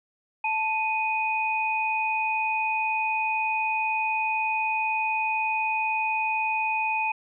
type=tone pair together; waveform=sine; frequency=880 / 2489 Hz; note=A5 / D#7; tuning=0 / 0 cents; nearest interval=octave + tritone; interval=1800 cents; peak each=-26 dBFS; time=0.44-7.12 s; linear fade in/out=5 ms; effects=none